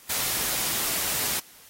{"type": "noise", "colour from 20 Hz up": "white", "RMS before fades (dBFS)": -27, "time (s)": [0.09, 1.4], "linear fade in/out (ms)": 10, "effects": ["white hiss -51 dBFS RMS until 1.69 s", "AAC 48 kbps"]}